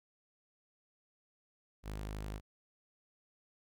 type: tone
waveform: sawtooth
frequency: 51.9 Hz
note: G#1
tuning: in tune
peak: -36 dBFS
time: 1.83-2.41 s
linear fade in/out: 50 ms
effects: none